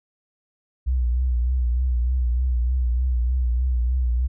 sine tone with vibrato, 61.74 Hz, B1, in tune, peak -18 dBFS, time 0.86-4.28 s, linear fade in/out 20 ms, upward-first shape triangle, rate 3.3 Hz, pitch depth 82 cents each way, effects none

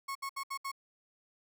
35% pulse tone bursts, 1096 Hz, C#6, 20 cents flat, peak -34 dBFS, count 5, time 0.08-0.717 s, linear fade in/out 10 ms, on 73 ms, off 68 ms, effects none

